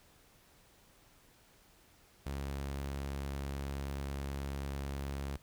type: tone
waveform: sawtooth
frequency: 69.3 Hz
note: C#2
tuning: in tune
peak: -33 dBFS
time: 2.26-5.37 s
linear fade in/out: 5 ms
effects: pink hiss -64 dBFS RMS until 5.42 s

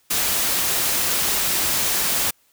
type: noise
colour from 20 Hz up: white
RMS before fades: -21 dBFS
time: 0.1-2.31 s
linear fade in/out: 10 ms
effects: white hiss -61 dBFS RMS until 2.52 s

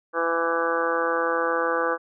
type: harmonic tone with a mistuned harmonic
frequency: 167 Hz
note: E3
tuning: 23 cents sharp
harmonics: 2 / 3 / 4 / 5 / 6 / 7 / 8 / 9 / 10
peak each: -32 / -25 / -35 / -32 / -34 / -27 / -35 / -29 / -36 dBFS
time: 0.13-1.98 s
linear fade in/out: 50 ms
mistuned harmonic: 10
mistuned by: -27 cents
effects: none

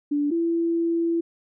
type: tone pair in turn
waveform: sine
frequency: 290.7 / 335.2 Hz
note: D4 / E4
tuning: -18 / +29 cents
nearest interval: major second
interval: 247 cents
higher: second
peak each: -20 / -20 dBFS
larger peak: neither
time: 0.11-0.31 / 0.31-1.21 s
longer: second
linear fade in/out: 10 ms
effects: none

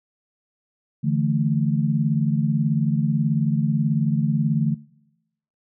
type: chord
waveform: sine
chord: D suspended second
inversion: none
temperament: just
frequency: 146.83 / 165.19 / 220.2 Hz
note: D3 / E3 / A3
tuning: 0 / +4 / +2 cents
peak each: -21 / -24 / -24 dBFS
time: 1.03-4.75 s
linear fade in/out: 20 ms
effects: noise-tail reverb RT60 0.9 s tail -22 dB re dry

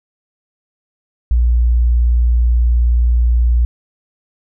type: tone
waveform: sine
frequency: 59.4 Hz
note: A#1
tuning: 33 cents sharp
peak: -9 dBFS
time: 1.31-3.65 s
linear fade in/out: 0 ms
effects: none

